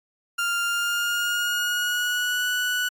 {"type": "tone with pitch glide", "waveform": "30% pulse", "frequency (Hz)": [1396.9, 1478.3], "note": ["F6", "F#6"], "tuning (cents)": [0, -2], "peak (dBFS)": -20, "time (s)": [0.38, 2.89], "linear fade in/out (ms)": 10, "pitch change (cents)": 98, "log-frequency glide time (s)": [0.64, 2.48], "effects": ["AAC 64 kbps"]}